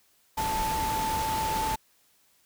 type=tone in noise; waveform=sine; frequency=880 Hz; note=A5; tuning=in tune; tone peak=-27 dBFS; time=0.37-1.76 s; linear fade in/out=10 ms; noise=pink; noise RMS=-33 dBFS; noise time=0.37-1.76 s; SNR=+3 dB; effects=white hiss -65 dBFS RMS until 2.45 s